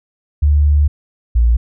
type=tone pair in turn; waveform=sine; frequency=73.42 / 58.27 Hz; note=D2 / A#1; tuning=0 / 0 cents; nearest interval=major third; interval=400 cents; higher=first; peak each=-8 / -8 dBFS; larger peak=neither; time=0.42-0.88 / 1.35-1.57 s; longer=first; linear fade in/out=10 ms; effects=none